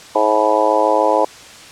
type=harmonic tone with a mistuned harmonic; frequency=107 Hz; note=A2; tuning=48 cents flat; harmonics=3 / 4 / 5 / 6 / 7 / 8 / 9; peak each=-23 / -21 / -17 / -19 / -22 / -18 / -19 dBFS; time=0.15-1.25 s; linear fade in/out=5 ms; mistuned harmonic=9; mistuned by=+42 cents; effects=white hiss -38 dBFS RMS until 1.71 s + low-pass 7000 Hz 12 dB/octave